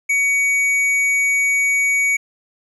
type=tone with tanh clipping; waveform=triangle; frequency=2250 Hz; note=C#7; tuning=25 cents sharp; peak=-16 dBFS; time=0.09-2.17 s; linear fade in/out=10 ms; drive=14 dB; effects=none